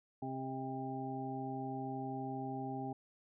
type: harmonic tone with a mistuned harmonic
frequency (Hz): 132.6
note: C3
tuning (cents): +23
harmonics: 1 / 2 / 3 / 5 / 6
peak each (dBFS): -45 / -42 / -47 / -51 / -43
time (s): 0.22-2.93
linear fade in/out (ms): 5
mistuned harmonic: 5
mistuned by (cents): -47
effects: none